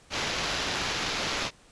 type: noise with sample-and-hold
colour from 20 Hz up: violet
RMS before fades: -30 dBFS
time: 0.1-1.51 s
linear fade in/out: 50 ms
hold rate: 8820 Hz
effects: pink hiss -57 dBFS RMS until 1.71 s + resampled to 22050 Hz